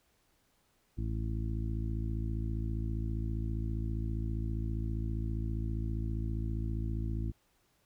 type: harmonic tone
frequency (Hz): 55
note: A1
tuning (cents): 0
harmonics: 1 / 2 / 3 / 4 / 5 / 6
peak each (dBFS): -34 / -36 / -47 / -43 / -48 / -45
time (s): 0.97-7.32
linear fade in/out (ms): 20
effects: pink hiss -72 dBFS RMS until 7.85 s